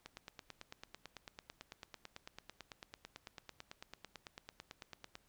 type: click train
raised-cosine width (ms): 0.2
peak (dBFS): -30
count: 47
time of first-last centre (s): 0.06-5.154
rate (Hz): 9.03
effects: pink hiss -73 dBFS RMS until 5.28 s